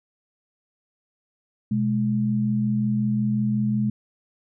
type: tone pair together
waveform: sine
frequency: 125.46 / 211 Hz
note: B2 / G#3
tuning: +28 / +28 cents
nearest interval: major sixth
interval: 900 cents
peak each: -25 / -21 dBFS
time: 1.71-3.9 s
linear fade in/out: 5 ms
effects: none